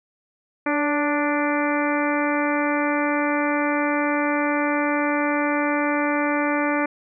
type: harmonic tone with a mistuned harmonic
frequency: 293.7 Hz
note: D4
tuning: in tune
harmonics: 1 / 2 / 3 / 4 / 5 / 6 / 7 / 8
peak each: -23 / -26 / -28 / -29 / -30 / -31 / -31 / -32 dBFS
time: 0.66-6.86 s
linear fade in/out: 5 ms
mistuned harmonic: 2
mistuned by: -28 cents
effects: none